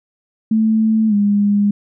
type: tone with pitch glide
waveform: sine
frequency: 220 to 204.1 Hz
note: A3 to G#3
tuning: 0 to -30 cents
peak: -11 dBFS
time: 0.51-1.71 s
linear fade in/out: 5 ms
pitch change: -130 cents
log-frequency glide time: 1.08-1.14 s
effects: none